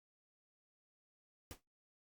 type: noise with exponential decay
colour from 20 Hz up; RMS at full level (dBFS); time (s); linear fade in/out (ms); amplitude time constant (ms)
pink; -45; 1.51-1.61; 0; 20
effects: noise-tail reverb RT60 0.2 s tail -21 dB re dry + Opus 48 kbps